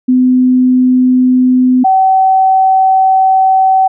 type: tone pair in turn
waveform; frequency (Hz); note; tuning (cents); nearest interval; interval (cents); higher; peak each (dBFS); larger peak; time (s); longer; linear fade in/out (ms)
sine; 253.7 / 762.1; B3 / G5; +47 / -49; octave + perfect fifth; 1904; second; -5; neither; 0.08-1.84 / 1.84-3.88; second; 10
effects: none